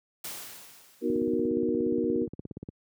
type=noise with exponential decay; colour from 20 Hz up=white; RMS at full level=-36 dBFS; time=0.24-1.49 s; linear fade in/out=5 ms; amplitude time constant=270 ms
type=chord; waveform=sine; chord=B major seventh; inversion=none; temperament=equal; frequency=246.9 / 311.1 / 370 / 466.2 Hz; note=B3 / D#4 / F#4 / A#4; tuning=0 / 0 / 0 / 0 cents; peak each=-30 dBFS; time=1.01-2.28 s; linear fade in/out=50 ms
type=click train; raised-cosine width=3 ms; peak=-24 dBFS; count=28; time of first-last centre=1.1-2.688 s; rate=17 Hz
effects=high-pass 100 Hz 12 dB/octave